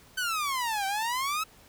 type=exponential two-way sweep; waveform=sawtooth; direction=down then up; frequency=1544 to 767 to 1311 Hz; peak=-24 dBFS; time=0.17-1.44 s; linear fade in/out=10 ms; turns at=0.86 s; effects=pink hiss -56 dBFS RMS until 1.68 s